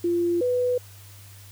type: tone pair in turn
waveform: sine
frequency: 345.4 / 495.5 Hz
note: F4 / B4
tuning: -19 / +6 cents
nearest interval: tritone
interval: 625 cents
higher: second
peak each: -20 dBFS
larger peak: neither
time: 0.04-0.41 / 0.41-0.78 s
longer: neither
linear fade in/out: 5 ms
effects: added 99 Hz sine -45 dBFS peak until 1.51 s + white hiss -50 dBFS RMS until 1.51 s